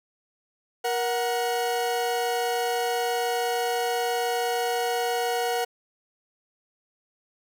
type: tone pair together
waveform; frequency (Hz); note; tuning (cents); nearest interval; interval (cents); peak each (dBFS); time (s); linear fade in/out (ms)
40% pulse; 473 / 739; A#4 / F#5; +25 / -2; minor sixth; 773; -26; 0.84-5.65; 10
effects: 10-bit